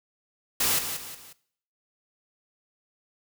white noise with echo, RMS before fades -24 dBFS, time 0.6-0.79 s, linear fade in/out 5 ms, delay 180 ms, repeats 3, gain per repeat -8 dB, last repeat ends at 1.33 s, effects noise-tail reverb RT60 0.6 s tail -19 dB re dry

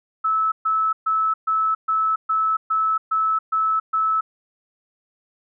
sine tone bursts, 1304 Hz, E6, 19 cents flat, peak -17 dBFS, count 10, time 0.24-4.21 s, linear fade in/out 10 ms, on 280 ms, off 130 ms, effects none

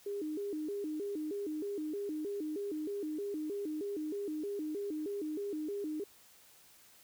sine tone with vibrato, 352.5 Hz, F4, 16 cents sharp, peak -35 dBFS, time 0.06-6.04 s, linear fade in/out 5 ms, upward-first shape square, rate 3.2 Hz, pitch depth 240 cents each way, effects white hiss -61 dBFS RMS until 7.03 s

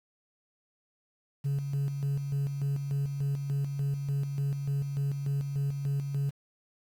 sine tone with tremolo, 140 Hz, C#3, 18 cents sharp, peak -24 dBFS, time 1.44-6.31 s, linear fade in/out 20 ms, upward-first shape square, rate 3.4 Hz, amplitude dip 55%, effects tanh soft clip ceiling -25 dBFS + 9-bit

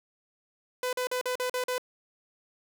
sawtooth tone bursts, 502 Hz, B4, 28 cents sharp, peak -24 dBFS, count 7, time 0.83-1.781 s, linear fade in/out 2 ms, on 99 ms, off 43 ms, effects none

